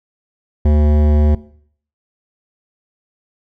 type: tone with hard clipping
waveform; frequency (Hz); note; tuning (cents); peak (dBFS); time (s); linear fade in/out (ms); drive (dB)
sine; 74.7; D2; +30; -11; 0.65-1.35; 5; 15
effects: noise-tail reverb RT60 0.6 s tail -19 dB re dry